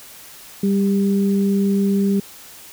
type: tone pair together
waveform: sine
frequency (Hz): 197.5 / 398.3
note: G3 / G4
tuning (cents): +13 / +28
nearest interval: octave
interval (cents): 1215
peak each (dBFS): -15 / -23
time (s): 0.63-2.2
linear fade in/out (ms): 5
effects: white hiss -41 dBFS RMS until 2.72 s